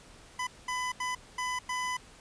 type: tone bursts at uneven times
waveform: 25% pulse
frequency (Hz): 1002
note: B5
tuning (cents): +25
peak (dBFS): -27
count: 5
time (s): 0.39-0.47 / 0.68-0.92 / 1-1.15 / 1.38-1.59 / 1.69-1.97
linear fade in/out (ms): 5
effects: pink hiss -54 dBFS RMS until 2.2 s + resampled to 22050 Hz